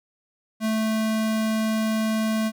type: tone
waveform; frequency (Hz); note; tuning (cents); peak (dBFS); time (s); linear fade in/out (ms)
square; 219.5; A3; -4; -22; 0.6-2.52; 50
effects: none